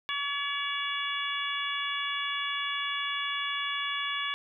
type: harmonic tone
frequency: 568 Hz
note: C#5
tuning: 42 cents sharp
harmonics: 2 / 3 / 4 / 5 / 6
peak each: -35 / -36 / -36 / -37 / -35 dBFS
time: 0.09-4.34 s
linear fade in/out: 0 ms
effects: none